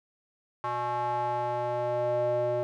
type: tone with band-pass filter sweep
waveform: square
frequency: 121.5 Hz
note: B2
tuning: 28 cents flat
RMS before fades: -29 dBFS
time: 0.64-2.63 s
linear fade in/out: 0 ms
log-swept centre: 1000 to 540 Hz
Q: 4.5
effects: none